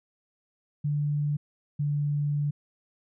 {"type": "tone pair in turn", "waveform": "sine", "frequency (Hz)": [146.83, 145.9], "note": ["D3", "D3"], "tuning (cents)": [0, -11], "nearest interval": "unison", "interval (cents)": 11, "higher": "first", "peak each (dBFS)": -24, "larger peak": "neither", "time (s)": [[0.84, 1.37], [1.79, 2.51]], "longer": "second", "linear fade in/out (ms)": 10, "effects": []}